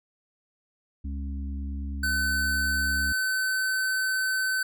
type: harmonic tone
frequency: 69.3 Hz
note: C#2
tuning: in tune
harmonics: 1 / 3 / 4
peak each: -30 / -40 / -42 dBFS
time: 1.04-3.13 s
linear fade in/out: 10 ms
type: tone with pitch glide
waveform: square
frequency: 1517 to 1525.8 Hz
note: F#6 to G6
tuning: +43 to -47 cents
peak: -25 dBFS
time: 2.03-4.63 s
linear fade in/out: 5 ms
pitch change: +10 cents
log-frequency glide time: 2.22-3.82 s
effects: none